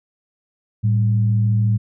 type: tone pair together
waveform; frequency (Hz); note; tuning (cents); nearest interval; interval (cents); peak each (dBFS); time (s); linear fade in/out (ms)
sine; 110 / 196; A2 / G3; 0 / 0; minor seventh; 1000; -14 / -25; 0.83-1.78; 20
effects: none